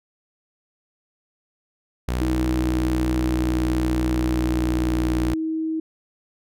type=tone with pitch glide; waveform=sawtooth; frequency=61.7 to 60.29 Hz; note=B1 to B1; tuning=-1 to -41 cents; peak=-18 dBFS; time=2.08-5.34 s; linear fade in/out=5 ms; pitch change=-40 cents; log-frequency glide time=2.29-5.14 s
type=tone; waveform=sine; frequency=318.9 Hz; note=D#4; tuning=43 cents sharp; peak=-22 dBFS; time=2.21-5.8 s; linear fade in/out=5 ms
effects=none